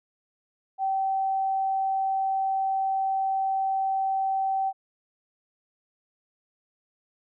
sine tone, 772 Hz, G5, 27 cents flat, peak -23 dBFS, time 0.78-4.73 s, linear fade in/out 50 ms, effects none

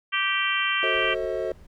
harmonic tone, 390.4 Hz, G4, 7 cents flat, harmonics 3 / 4 / 5 / 6 / 7 / 8, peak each -29 / -29 / -29 / -29 / -29 / -29 dBFS, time 0.12-1.15 s, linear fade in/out 20 ms
triangle chord, F# diminished seventh, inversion none, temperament just, 370 / 444 / 532.8 / 639.4 Hz, F#4 / A4 / C5 / Eb5, 0 / +16 / +31 / +47 cents, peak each -29 dBFS, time 0.83-1.52 s, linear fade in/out 2 ms
brown noise, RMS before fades -47 dBFS, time 0.93-1.67 s, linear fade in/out 10 ms
effects none

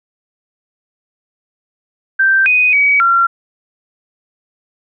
sine tone with pitch steps, 1565 / 2494 / 2268 / 1371 Hz, G6 / D#7 / C#7 / F6, -3 / +3 / +39 / -32 cents, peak -8 dBFS, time 2.19-3.27 s, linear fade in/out 10 ms, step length 270 ms, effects none

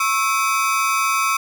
30% pulse ring-modulated tone, 1204 Hz, D6, 43 cents sharp, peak -11 dBFS, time 0-1.37 s, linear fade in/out 5 ms, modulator 112 Hz, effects none

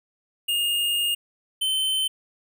square tone pair in turn, 2835 / 3076 Hz, F7 / G7, +25 / -33 cents, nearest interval minor second, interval 142 cents, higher second, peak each -22 dBFS, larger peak neither, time 0.48-1.15 / 1.61-2.08 s, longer first, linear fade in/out 10 ms, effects none

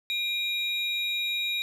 triangle tone pair together, 2399 / 3803 Hz, D7 / A#7, +36 / +34 cents, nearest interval minor sixth, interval 798 cents, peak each -29 / -27 dBFS, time 0.1-1.62 s, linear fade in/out 0 ms, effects none

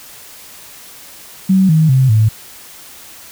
sine tone with pitch steps, 190 / 157.94 / 131.28 / 109.13 Hz, F#3 / D#3 / C3 / A2, +46 / +26 / +6 / -14 cents, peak -7 dBFS, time 1.49-2.29 s, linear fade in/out 10 ms, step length 200 ms, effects white hiss -37 dBFS RMS until 3.31 s

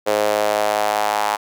sawtooth tone with high-pass filter sweep, 105.2 Hz, G#2, 23 cents sharp, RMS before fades -19 dBFS, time 0.06-1.37 s, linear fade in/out 20 ms, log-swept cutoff 510 to 860 Hz, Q 3.5, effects none

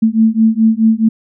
sine beating tone pair, 220 / 224.7 Hz, A3 / A3, 0 / +37 cents, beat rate 4.7 Hz, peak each -11 dBFS, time 0.02-1.09 s, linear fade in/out 10 ms, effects none

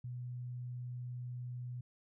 sine tone, 123.47 Hz, B2, in tune, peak -40 dBFS, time 0.04-1.81 s, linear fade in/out 5 ms, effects none

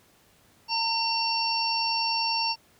harmonic tone, 910 Hz, A#5, 42 cents flat, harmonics 1 / 3 / 5 / 6, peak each -28 / -32 / -30 / -29 dBFS, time 0.68-2.56 s, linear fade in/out 50 ms, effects pink hiss -60 dBFS RMS until 2.79 s + high-pass 60 Hz 12 dB/octave

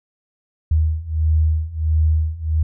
sine beating tone pair, 77.78 / 79.28 Hz, D#2 / D#2, 0 / +33 cents, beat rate 1.5 Hz, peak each -19 / -17 dBFS, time 0.71-2.63 s, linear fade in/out 5 ms, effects none

